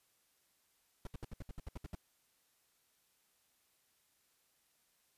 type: noise bursts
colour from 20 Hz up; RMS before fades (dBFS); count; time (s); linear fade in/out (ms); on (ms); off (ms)
brown; -43; 11; 1.05-1.951; 2; 21; 67
effects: white hiss -75 dBFS RMS until 5.17 s + resampled to 32000 Hz